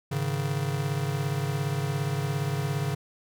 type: chord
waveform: square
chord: Ab suspended fourth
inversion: none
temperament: just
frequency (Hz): 103.83 / 138.43 / 155.74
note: Ab2 / Db3 / Eb3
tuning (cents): 0 / -2 / +2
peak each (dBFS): -35 / -29 / -33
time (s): 0.11-2.95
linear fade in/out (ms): 10
effects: none